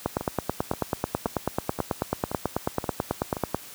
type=two click trains; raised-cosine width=1 ms; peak=-16 / -9 dBFS; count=7 / 33; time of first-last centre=0.21-3.368 / 0.06-3.546 s; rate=1.9 / 9.18 Hz; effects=white hiss -44 dBFS RMS until 3.74 s + high-pass 60 Hz 12 dB/octave